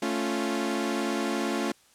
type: chord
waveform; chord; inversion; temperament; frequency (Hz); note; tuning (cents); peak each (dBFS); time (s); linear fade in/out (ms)
sawtooth; A augmented; none; equal; 220 / 277.2 / 349.2; A3 / C#4 / E#4; 0 / 0 / 0; -27; 0.02-1.72; 5
effects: white hiss -60 dBFS RMS until 1.94 s + low-pass 10000 Hz 12 dB/octave